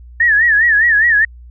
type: tone with vibrato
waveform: sine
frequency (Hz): 1788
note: A6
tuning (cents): +27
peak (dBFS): -8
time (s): 0.2-1.25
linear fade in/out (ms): 5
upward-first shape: sine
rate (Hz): 4.9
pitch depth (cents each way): 130
effects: added 60 Hz sine -34 dBFS peak until 1.5 s